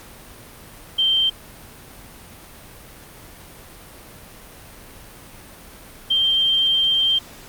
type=tone pair in turn; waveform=sine; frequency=3136 / 3156 Hz; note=G7 / G7; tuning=0 / +11 cents; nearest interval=unison; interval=11 cents; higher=second; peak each=-15 dBFS; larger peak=neither; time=0.98-1.3 / 6.1-7.19 s; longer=second; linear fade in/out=10 ms; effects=pink hiss -42 dBFS RMS until 7.48 s + Opus 48 kbps